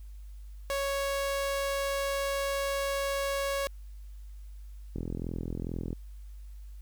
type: tone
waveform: sawtooth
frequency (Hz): 554.4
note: C#5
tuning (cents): 0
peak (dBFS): -25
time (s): 0.7-3.67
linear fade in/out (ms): 0
type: click train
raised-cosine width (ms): 3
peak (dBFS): -22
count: 42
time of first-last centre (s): 4.96-5.929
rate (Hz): 42.3
effects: added 50 Hz sine -42 dBFS peak until 6.81 s + white hiss -67 dBFS RMS until 6.81 s